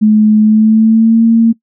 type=tone with pitch glide; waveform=sine; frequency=214.1 to 228.1 Hz; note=A3 to A#3; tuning=-47 to -37 cents; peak=-4 dBFS; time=0.01-1.53 s; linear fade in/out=20 ms; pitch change=+110 cents; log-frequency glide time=0.41-1.23 s; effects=noise-tail reverb RT60 0.1 s tail -21 dB re dry